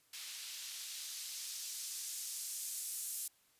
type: noise with band-pass filter sweep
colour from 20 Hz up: blue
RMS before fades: -44 dBFS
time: 0.13-3.28 s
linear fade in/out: 5 ms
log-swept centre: 3100 to 9100 Hz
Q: 1
effects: white hiss -71 dBFS RMS until 3.59 s + resampled to 32000 Hz